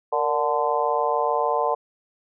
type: harmonic tone with a mistuned harmonic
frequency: 146.83 Hz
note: D3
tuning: in tune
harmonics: 3 / 4 / 5 / 6 / 7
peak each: -26 / -26 / -26 / -26 / -26 dBFS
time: 0.12-1.75 s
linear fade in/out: 10 ms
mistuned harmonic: 3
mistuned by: +84 cents
effects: none